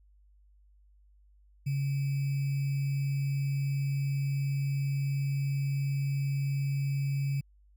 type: tone with sample-and-hold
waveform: sine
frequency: 138.59 Hz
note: C#3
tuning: in tune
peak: -27 dBFS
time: 1.66-7.41 s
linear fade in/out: 10 ms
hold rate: 2450 Hz
effects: added 50 Hz sine -58 dBFS peak until 7.76 s